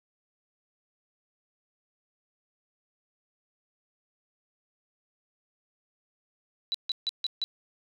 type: tone bursts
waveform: sine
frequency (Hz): 3950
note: B7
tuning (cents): 0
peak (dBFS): -26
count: 5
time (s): 6.72-7.44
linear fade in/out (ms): 0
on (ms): 24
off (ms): 150
effects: none